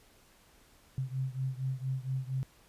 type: beating tone pair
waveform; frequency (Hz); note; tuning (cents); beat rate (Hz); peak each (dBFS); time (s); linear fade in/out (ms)
sine; 130.2 / 134.5; C3 / C3; -8 / +48; 4.3; -34 / -36; 0.98-2.43; 0
effects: pink hiss -62 dBFS RMS until 2.68 s + resampled to 32000 Hz